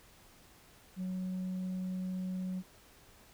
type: tone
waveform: sine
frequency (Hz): 185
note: F#3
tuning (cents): 0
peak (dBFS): -32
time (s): 0.96-2.63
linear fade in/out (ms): 50
effects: tanh soft clip ceiling -33 dBFS + pink hiss -60 dBFS RMS until 3.33 s